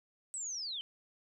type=linear sweep; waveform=sine; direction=down; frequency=8100 to 3000 Hz; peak=-37 dBFS; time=0.34-0.81 s; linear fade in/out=0 ms; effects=none